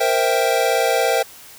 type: chord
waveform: square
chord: C dominant seventh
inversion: third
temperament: equal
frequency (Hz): 466.2 / 523.3 / 659.3 / 784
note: Bb4 / C5 / E5 / G5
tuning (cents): 0 / 0 / 0 / 0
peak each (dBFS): -22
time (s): 0-1.23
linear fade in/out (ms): 10
effects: white hiss -42 dBFS RMS until 1.58 s